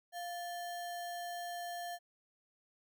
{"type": "tone with sample-and-hold", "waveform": "sine", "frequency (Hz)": 698.5, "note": "F5", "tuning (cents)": 0, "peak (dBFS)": -39, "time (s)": [0.12, 1.99], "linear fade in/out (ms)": 50, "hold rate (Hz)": 2450, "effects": []}